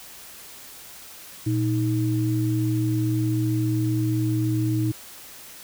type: tone pair together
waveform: sine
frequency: 117.84 / 314.6 Hz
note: A#2 / D#4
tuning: +19 / +19 cents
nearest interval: octave + perfect fourth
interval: 1700 cents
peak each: -22 / -24 dBFS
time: 1.46-4.92 s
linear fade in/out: 10 ms
effects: white hiss -43 dBFS RMS until 5.63 s